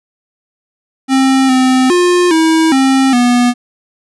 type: tone with pitch steps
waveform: square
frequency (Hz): 265.8 / 258.2 / 355.3 / 321.9 / 266.8 / 243.9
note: C4 / C4 / F4 / E4 / C4 / B3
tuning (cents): +27 / -23 / +30 / -41 / +34 / -21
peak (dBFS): -8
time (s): 1.08-3.54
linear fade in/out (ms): 50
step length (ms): 410
effects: resampled to 24000 Hz